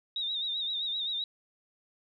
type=tone with vibrato; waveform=sine; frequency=3729 Hz; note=A#7; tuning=in tune; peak=-30 dBFS; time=0.16-1.24 s; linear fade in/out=2 ms; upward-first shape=sine; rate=7.7 Hz; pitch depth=72 cents each way; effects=none